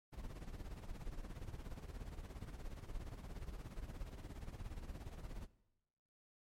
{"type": "noise with tremolo", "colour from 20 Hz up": "brown", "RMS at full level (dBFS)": -45, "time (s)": [0.12, 5.47], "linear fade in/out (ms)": 20, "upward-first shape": "sine", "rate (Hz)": 17, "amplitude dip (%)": 70, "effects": ["noise-tail reverb RT60 1.0 s tail -19 dB re dry", "MP3 64 kbps"]}